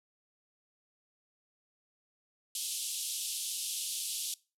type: band-pass noise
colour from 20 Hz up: white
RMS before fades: -37 dBFS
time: 2.55-4.34 s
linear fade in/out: 2 ms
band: 2900 to 12000 Hz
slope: 48 dB/octave
effects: noise-tail reverb RT60 0.3 s tail -22 dB re dry